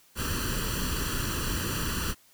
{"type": "noise with comb filter", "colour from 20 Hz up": "pink", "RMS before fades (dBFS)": -30, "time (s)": [0.15, 2.15], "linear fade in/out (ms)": 50, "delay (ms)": 0.68, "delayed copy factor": 0.8, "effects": ["white hiss -60 dBFS RMS until 2.33 s"]}